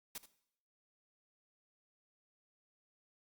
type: noise with echo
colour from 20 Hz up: white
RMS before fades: -44 dBFS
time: 0.15-0.18 s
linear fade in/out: 2 ms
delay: 78 ms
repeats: 1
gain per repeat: -14 dB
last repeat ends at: 0.258 s
effects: noise-tail reverb RT60 0.7 s tail -17 dB re dry + Opus 48 kbps